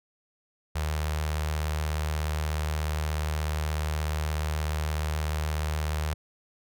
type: tone with notch filter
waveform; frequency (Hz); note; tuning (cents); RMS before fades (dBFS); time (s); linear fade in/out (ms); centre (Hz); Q
sawtooth; 76.7; D#2; -24; -29; 0.75-6.14; 10; 270; 0.62
effects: none